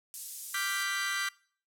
white high-pass noise, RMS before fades -38 dBFS, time 0.14-0.83 s, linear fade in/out 0 ms, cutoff 7700 Hz, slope 12 dB/octave
sawtooth chord, G dominant seventh, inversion second, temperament equal, 1174.7 / 1396.9 / 1568 / 1975.5 Hz, D6 / F6 / G6 / B6, 0 / 0 / 0 / 0 cents, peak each -34 / -36 / -31 / -31 dBFS, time 0.54-1.29 s, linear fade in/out 5 ms
effects noise-tail reverb RT60 0.5 s tail -23 dB re dry + low-pass 12000 Hz 12 dB/octave

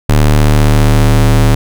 square ring-modulated tone, 75 Hz, D2, 37 cents sharp, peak -3 dBFS, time 0.09-1.55 s, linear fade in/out 5 ms, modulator 37.6 Hz, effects none

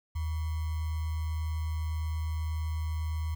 sine tone with sample-and-hold, 79.1 Hz, D#2, 29 cents sharp, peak -29 dBFS, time 0.15-3.35 s, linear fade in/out 10 ms, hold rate 1050 Hz, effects none

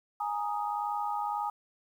sine chord, Ab suspended second, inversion none, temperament equal, 830.6 / 932.3 / 1244.5 Hz, Ab5 / Bb5 / Eb6, 0 / 0 / 0 cents, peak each -32 / -36 / -36 dBFS, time 0.2-1.5 s, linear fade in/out 5 ms, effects 10-bit

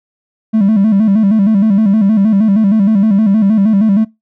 triangle tone with vibrato, 207.7 Hz, G#3, in tune, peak -4 dBFS, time 0.53-4.05 s, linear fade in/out 20 ms, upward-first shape square, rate 6.4 Hz, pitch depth 100 cents each way, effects noise-tail reverb RT60 0.2 s tail -24 dB re dry + tanh soft clip ceiling -1 dBFS

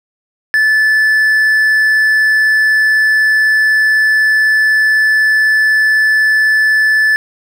triangle tone, 1742 Hz, A6, 18 cents flat, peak -6 dBFS, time 0.54-7.16 s, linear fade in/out 0 ms, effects none

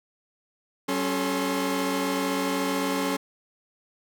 sawtooth tone cluster, 188.7 / 276.3 / 433.4 / 1056 Hz, F#3 / C#4 / A4 / C6, +34 / -6 / -26 / +16 cents, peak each -29 / -23 / -27 / -30 dBFS, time 0.88-3.17 s, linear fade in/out 10 ms, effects none

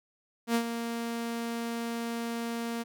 sawtooth tone with ADSR envelope, 232.7 Hz, A#3, 3 cents flat, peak -19 dBFS, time 0.47-2.84 s, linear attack 77 ms, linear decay 81 ms, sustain -9 dB, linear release 25 ms, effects none

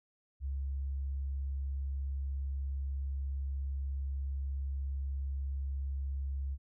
sine tone, 68.4 Hz, C#2, 23 cents flat, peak -33 dBFS, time 0.4-6.58 s, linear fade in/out 50 ms, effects none

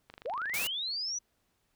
click train, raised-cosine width 0.3 ms, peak -31 dBFS, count 14, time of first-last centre 0.1-0.616 s, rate 25.2 Hz
sine linear sweep, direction up, 411.1 to 5990 Hz, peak -32 dBFS, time 0.25-1.19 s, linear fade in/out 10 ms
white noise, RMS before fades -35 dBFS, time 0.54-0.67 s, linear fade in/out 0 ms
effects pink hiss -75 dBFS RMS until 1.75 s

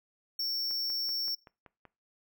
square tone, 5460 Hz, F8, 40 cents flat, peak -31 dBFS, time 0.39-1.35 s, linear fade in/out 5 ms
click train, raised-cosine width 0.5 ms, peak -36 dBFS, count 7, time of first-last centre 0.71-1.853 s, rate 5.25 Hz
effects noise-tail reverb RT60 0.3 s tail -21 dB re dry

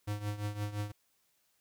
square tone with tremolo, 103.83 Hz, G#2, in tune, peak -32 dBFS, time 0.07-0.92 s, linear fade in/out 10 ms, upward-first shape triangle, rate 5.8 Hz, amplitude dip 80%, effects white hiss -74 dBFS RMS until 1.6 s

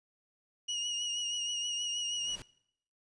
30% pulse tone with vibrato, 2881 Hz, F#7, 47 cents flat, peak -30 dBFS, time 0.68-2.36 s, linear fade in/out 10 ms, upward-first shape triangle, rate 6.3 Hz, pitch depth 39 cents each way
pink noise with exponential growth, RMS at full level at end -46 dBFS, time 1.96-2.42 s, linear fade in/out 0 ms, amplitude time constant 100 ms
effects noise-tail reverb RT60 0.7 s tail -22 dB re dry + resampled to 22050 Hz

